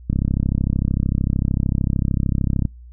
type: click train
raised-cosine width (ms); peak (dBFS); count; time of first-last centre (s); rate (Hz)
5; -7; 86; 0.1-2.653; 33.3
effects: noise-tail reverb RT60 0.2 s tail -26 dB re dry + added 60 Hz sine -38 dBFS peak until 2.92 s